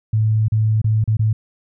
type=tone with dropouts; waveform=sine; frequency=109.1 Hz; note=A2; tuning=14 cents flat; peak=-13 dBFS; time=0.13-1.33 s; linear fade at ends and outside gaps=5 ms; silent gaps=0.483-0.52 / 0.817-0.843 / 1.041-1.076 / 1.17-1.193 s; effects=none